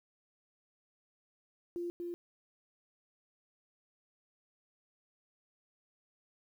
sine tone with echo, 347.2 Hz, F4, 10 cents flat, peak -35 dBFS, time 1.76-1.9 s, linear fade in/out 0 ms, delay 240 ms, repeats 1, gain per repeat -2 dB, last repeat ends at 2.14 s, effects 11-bit

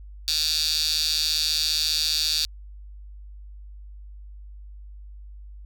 15% pulse tone with high-pass filter, 154.9 Hz, D#3, 7 cents flat, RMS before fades -24 dBFS, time 0.28-2.45 s, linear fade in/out 0 ms, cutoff 4300 Hz, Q 6.6, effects added 50 Hz sine -39 dBFS peak until 5.65 s

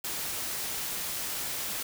white noise, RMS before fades -34 dBFS, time 0.04-1.83 s, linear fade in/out 5 ms, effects none

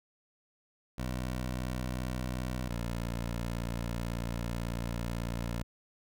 15% pulse tone pair in turn, 62.6 / 58.16 Hz, B1 / A#1, +24 / -3 cents, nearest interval minor second, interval 127 cents, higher first, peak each -27 dBFS, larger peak neither, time 0.98-2.69 / 2.69-5.63 s, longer second, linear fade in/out 5 ms, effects none

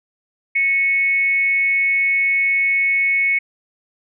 sine tone with frequency modulation, 2204 Hz, C#7, 11 cents flat, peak -14 dBFS, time 0.55-3.39 s, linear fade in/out 10 ms, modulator 297 Hz, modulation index 0.3, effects none

